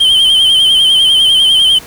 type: tone with vibrato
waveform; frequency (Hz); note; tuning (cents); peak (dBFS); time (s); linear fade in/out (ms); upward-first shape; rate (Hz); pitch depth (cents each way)
triangle; 3126; G7; -6; -4; 0-1.79; 10; sine; 10; 56
effects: pink hiss -33 dBFS RMS until 1.86 s